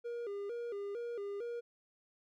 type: tone with vibrato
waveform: triangle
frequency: 437.1 Hz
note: A4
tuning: 11 cents flat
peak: -36 dBFS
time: 0.04-1.61 s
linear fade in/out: 20 ms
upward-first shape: square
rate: 2.2 Hz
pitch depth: 140 cents each way
effects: none